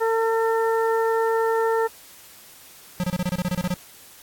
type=harmonic tone; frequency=451.5 Hz; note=A4; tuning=45 cents sharp; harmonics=1 / 2 / 3 / 4; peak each=-20 / -25 / -30 / -32 dBFS; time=0-1.88 s; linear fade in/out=20 ms
type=tone bursts; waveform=square; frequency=180.5 Hz; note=F#3; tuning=43 cents flat; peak=-22 dBFS; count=12; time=3-3.74 s; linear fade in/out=0 ms; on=36 ms; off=28 ms
effects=white hiss -47 dBFS RMS until 4.22 s + AAC 64 kbps